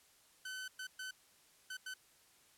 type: tone bursts at uneven times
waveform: sawtooth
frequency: 1518 Hz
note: F#6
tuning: 44 cents sharp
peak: -39 dBFS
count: 5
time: 0.45-0.68 / 0.79-0.87 / 0.99-1.11 / 1.7-1.77 / 1.86-1.94 s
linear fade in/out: 5 ms
effects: white hiss -67 dBFS RMS until 2.57 s + low-pass 12000 Hz 12 dB/octave